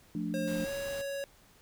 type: chord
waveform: sine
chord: D minor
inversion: first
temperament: equal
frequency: 174.61 / 220 / 293.7 Hz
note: F3 / A3 / D4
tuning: 0 / 0 / 0 cents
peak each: -36 dBFS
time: 0.15-0.65 s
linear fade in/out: 2 ms
type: tone with pitch glide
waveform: square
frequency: 537 to 556.3 Hz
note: C5 to C#5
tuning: +45 to +6 cents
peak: -35 dBFS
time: 0.34-1.24 s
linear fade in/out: 0 ms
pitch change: +61 cents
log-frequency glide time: 0.63-0.7 s
type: noise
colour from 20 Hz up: pink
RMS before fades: -46 dBFS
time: 0.47-1.02 s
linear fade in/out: 10 ms
effects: pink hiss -61 dBFS RMS until 1.61 s